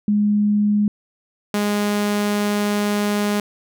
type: tone pair in turn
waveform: sine / sawtooth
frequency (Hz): 207.7 / 206.5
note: G#3 / G#3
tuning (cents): 0 / -10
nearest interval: unison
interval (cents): 10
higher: first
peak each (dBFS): -14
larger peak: neither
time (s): 0.08-0.88 / 1.54-3.4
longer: second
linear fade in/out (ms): 2
effects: none